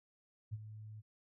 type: tone with ADSR envelope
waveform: sine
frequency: 107.6 Hz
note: A2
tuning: 38 cents flat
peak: -36 dBFS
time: 0.51-1.02 s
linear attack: 25 ms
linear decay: 37 ms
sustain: -11 dB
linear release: 29 ms
effects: none